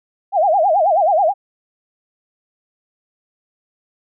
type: tone with vibrato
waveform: sine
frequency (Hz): 712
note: F5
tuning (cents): +33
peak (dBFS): -11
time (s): 0.32-1.34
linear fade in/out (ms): 50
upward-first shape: sine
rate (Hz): 9.3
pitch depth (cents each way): 250
effects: none